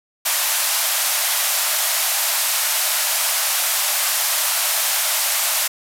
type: band-pass noise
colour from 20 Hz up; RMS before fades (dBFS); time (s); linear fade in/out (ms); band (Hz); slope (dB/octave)
white; -20; 0.25-5.68; 10; 570 to 15000; 96
effects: none